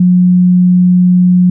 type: tone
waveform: sine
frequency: 180.2 Hz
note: F#3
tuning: 45 cents flat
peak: -4 dBFS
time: 0-1.5 s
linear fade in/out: 5 ms
effects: none